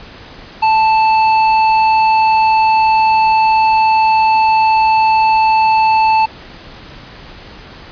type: tone with hard clipping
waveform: sine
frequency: 880 Hz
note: A5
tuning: in tune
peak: -10 dBFS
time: 0.62-6.26 s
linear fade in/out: 10 ms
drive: 9 dB
effects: pink hiss -35 dBFS RMS until 7.91 s + resampled to 11025 Hz